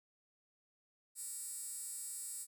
15% pulse tone with high-pass filter, 466.2 Hz, A#4, in tune, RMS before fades -45 dBFS, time 1.15-2.47 s, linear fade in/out 50 ms, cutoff 9000 Hz, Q 5.3, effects none

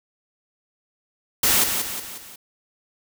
white noise with echo, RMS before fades -18 dBFS, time 1.43-1.64 s, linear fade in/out 5 ms, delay 180 ms, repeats 4, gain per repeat -6 dB, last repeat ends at 2.36 s, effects none

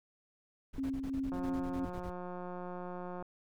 brown noise bursts, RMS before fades -44 dBFS, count 14, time 0.73-2.103 s, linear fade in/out 10 ms, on 73 ms, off 27 ms
sine tone with tremolo, 268.6 Hz, C4, 46 cents sharp, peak -32 dBFS, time 0.78-1.85 s, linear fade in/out 2 ms, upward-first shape sine, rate 3 Hz, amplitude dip 40%
click train, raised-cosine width 1 ms, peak -30 dBFS, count 342, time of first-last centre 1.32-3.225 s, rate 179 Hz
effects none

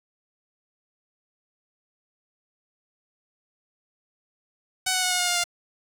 5% pulse tone with pitch steps, 748 / 739.8 / 731.8 / 723.8 / 715.9 / 708.1 / 700.3 Hz, F#5 / F#5 / F#5 / F#5 / F5 / F5 / F5, +19 / 0 / -19 / -38 / +43 / +24 / +5 cents, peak -10 dBFS, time 4.86-5.441 s, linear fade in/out 10 ms, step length 83 ms, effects 7-bit

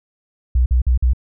sine tone bursts, 61.9 Hz, B1, 5 cents sharp, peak -11 dBFS, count 4, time 0.55-1.134 s, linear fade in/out 5 ms, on 110 ms, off 48 ms, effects none

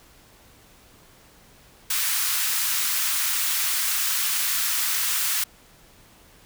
white high-pass noise, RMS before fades -24 dBFS, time 1.9-5.44 s, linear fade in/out 5 ms, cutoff 1100 Hz, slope 24 dB/octave, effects pink hiss -53 dBFS RMS until 6.45 s

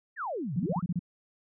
sine exponential two-way sweep, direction down then up, 1925 to 118.2 to 1462 Hz, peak -31 dBFS, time 0.16-0.82 s, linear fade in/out 50 ms, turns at 0.55 s
sine tone bursts, 174.61 Hz, F3, in tune, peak -26 dBFS, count 7, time 0.56-0.993 s, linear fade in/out 5 ms, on 37 ms, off 29 ms
effects none

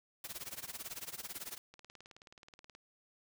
white noise with tremolo, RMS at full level -42 dBFS, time 0.24-1.58 s, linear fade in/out 2 ms, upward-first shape sine, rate 18 Hz, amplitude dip 90%
click train, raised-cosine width 0.2 ms, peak -37 dBFS, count 20, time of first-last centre 1.74-2.751 s, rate 18.8 Hz
effects none

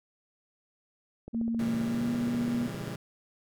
click train, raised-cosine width 2 ms, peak -28 dBFS, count 25, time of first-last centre 1.28-2.88 s, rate 15 Hz
sine tone with pitch glide, 230 to 239.4 Hz, A#3 to A#3, -23 to +46 cents, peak -27 dBFS, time 1.33-2.68 s, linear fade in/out 20 ms, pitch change +69 cents, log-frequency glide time 1.8-2.11 s
sawtooth chord, A# diminished seventh, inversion none, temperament just, 116.54 / 139.85 / 167.82 / 201.4 Hz, A#2 / C#3 / E3 / G3, 0 / +16 / +31 / +47 cents, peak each -37 dBFS, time 1.59-2.96 s, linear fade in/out 5 ms
effects none

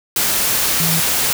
sine tone in noise, 164 Hz, E3, 9 cents flat, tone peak -19 dBFS, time 0.8-1 s, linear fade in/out 2 ms, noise white, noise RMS -17 dBFS, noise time 0.16-1.33 s, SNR -5 dB, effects none

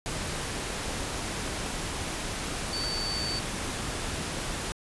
sine tone in noise, 4555 Hz, C#8, 46 cents sharp, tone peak -31 dBFS, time 2.73-3.39 s, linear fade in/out 0 ms, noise pink, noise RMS -33 dBFS, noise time 0.06-4.72 s, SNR -1 dB, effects resampled to 24000 Hz

